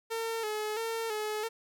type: tone with vibrato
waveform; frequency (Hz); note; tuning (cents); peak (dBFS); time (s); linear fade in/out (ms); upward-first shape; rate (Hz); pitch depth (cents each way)
sawtooth; 440; A4; 0; -28; 0.1-1.49; 20; square; 1.5; 54
effects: none